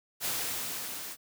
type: noise with level ramp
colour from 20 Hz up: white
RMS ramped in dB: -31 to -41 dBFS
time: 0.2-1.17 s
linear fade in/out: 50 ms
effects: high-pass 80 Hz 12 dB/octave